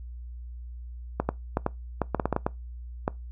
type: clicks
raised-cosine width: 1 ms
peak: -10 dBFS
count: 12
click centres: 1.2 / 1.29 / 1.571 / 1.664 / 2.017 / 2.147 / 2.198 / 2.256 / 2.327 / 2.364 / 2.465 / 3.079 s
effects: noise-tail reverb RT60 0.2 s tail -22 dB re dry + added 60 Hz sine -37 dBFS peak until 3.31 s